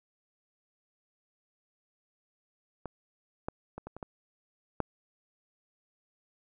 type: clicks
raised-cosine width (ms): 1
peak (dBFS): -23 / -19 / -26 / -27 / -29 / -24 / -14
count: 7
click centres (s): 2.857 / 3.485 / 3.78 / 3.87 / 3.966 / 4.028 / 4.803
effects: none